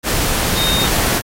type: tone in noise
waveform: sine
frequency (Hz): 3701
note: A#7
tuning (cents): -13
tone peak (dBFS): -17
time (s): 0.55-0.89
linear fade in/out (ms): 50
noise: pink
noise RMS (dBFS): -17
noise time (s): 0.03-1.22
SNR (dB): -3
effects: AAC 48 kbps